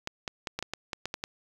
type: clicks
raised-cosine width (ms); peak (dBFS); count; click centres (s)
0.2; -15; 10; 0.074 / 0.278 / 0.472 / 0.59 / 0.626 / 0.736 / 0.932 / 1.056 / 1.141 / 1.239
effects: 7-bit